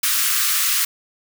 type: high-pass noise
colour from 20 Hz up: white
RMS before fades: -19 dBFS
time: 0.03-0.85 s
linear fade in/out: 5 ms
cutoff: 1100 Hz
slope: 96 dB/octave
effects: none